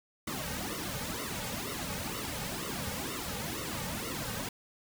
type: noise with flanger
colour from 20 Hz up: pink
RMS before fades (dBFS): -37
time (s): 0.27-4.49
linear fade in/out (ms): 5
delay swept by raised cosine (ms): 1.2 to 3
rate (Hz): 2.1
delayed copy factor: -0.95
effects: none